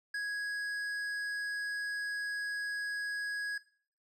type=tone with hard clipping; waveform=triangle; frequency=1661.2 Hz; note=G#6; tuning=in tune; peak=-35 dBFS; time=0.14-3.58 s; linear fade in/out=5 ms; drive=12 dB; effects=noise-tail reverb RT60 0.5 s tail -19 dB re dry